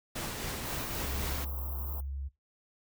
pink noise with tremolo, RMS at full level -36 dBFS, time 0.15-1.45 s, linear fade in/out 10 ms, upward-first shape triangle, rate 3.8 Hz, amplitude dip 30%
white band-stop noise, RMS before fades -42 dBFS, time 0.65-2.01 s, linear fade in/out 10 ms, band 1200 to 13000 Hz, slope 48 dB/octave
sine tone with vibrato, 68.6 Hz, C#2, 17 cents flat, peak -35 dBFS, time 1.02-2.29 s, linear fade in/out 20 ms, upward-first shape sine, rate 8.9 Hz, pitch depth 9 cents each way
effects noise-tail reverb RT60 0.2 s tail -18 dB re dry

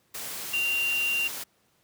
sine tone in noise, 2773 Hz, F7, 13 cents flat, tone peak -24 dBFS, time 0.53-1.28 s, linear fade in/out 10 ms, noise white, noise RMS -36 dBFS, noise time 0.14-1.44 s, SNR +9 dB, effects pink hiss -67 dBFS RMS until 1.83 s + high-pass 100 Hz 12 dB/octave

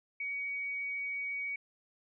sine tone, 2253 Hz, C#7, 28 cents sharp, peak -34 dBFS, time 0.2-1.56 s, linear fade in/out 5 ms, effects none

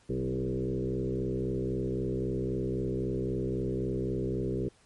sine tone with frequency modulation, 262.1 Hz, C4, 3 cents sharp, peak -28 dBFS, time 0.09-4.69 s, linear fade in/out 10 ms, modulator 63.8 Hz, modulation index 3, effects pink hiss -63 dBFS RMS until 4.85 s + MP3 48 kbps

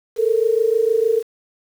sine tone pair together, 437.1 / 463.6 Hz, A4 / A#4, -11 / -10 cents, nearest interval minor second, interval 101 cents, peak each -17 / -17 dBFS, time 0.16-1.23 s, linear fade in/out 50 ms, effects 7-bit

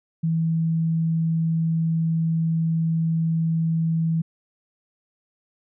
sine tone, 163.1 Hz, E3, 18 cents flat, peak -19 dBFS, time 0.23-4.22 s, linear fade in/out 10 ms, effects none

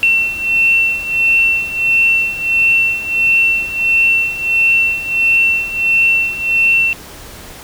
sine beating tone pair, 2700 / 2701.5 Hz, E7 / E7, +41 / +42 cents, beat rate 1.5 Hz, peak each -16 / -12 dBFS, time 0.03-6.93 s, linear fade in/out 0 ms, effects pink hiss -34 dBFS RMS until 7.63 s

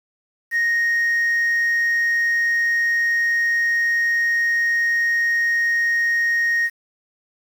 sine tone, 1864.7 Hz, A#6, in tune, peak -14 dBFS, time 0.51-6.7 s, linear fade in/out 50 ms, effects tanh soft clip ceiling -15 dBFS + 7-bit

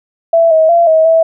sine tone with pitch steps, 665 / 637 / 682 / 638 / 653 Hz, E5 / D#5 / F5 / D#5 / E5, +15 / +41 / -41 / +43 / -17 cents, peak -5 dBFS, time 0.33-1.23 s, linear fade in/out 5 ms, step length 180 ms, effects none

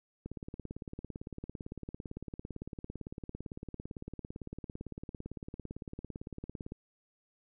click train, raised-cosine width 3 ms, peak -28 dBFS, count 116, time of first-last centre 0.26-6.721 s, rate 17.8 Hz, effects none

